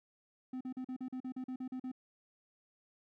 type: tone bursts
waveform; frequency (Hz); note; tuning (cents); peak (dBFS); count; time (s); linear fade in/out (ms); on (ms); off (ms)
triangle; 256.5; C4; -34; -36; 12; 0.53-1.917; 5; 78; 41
effects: none